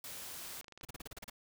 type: noise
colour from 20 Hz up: white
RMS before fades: -46 dBFS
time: 0.04-0.61 s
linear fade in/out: 2 ms
type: clicks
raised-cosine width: 0.2 ms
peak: -34 dBFS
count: 10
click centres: 0.394 / 0.45 / 0.525 / 0.572 / 0.612 / 0.644 / 0.682 / 0.723 / 0.776 / 0.811 s
type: noise bursts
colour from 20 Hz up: pink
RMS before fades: -46 dBFS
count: 9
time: 0.83-1.299 s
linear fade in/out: 5 ms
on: 21 ms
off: 35 ms
effects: none